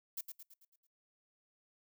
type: noise with echo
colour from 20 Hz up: violet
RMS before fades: -40 dBFS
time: 0.17-0.21 s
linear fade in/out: 5 ms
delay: 110 ms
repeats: 6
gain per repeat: -6 dB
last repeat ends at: 0.87 s
effects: noise-tail reverb RT60 0.2 s tail -25 dB re dry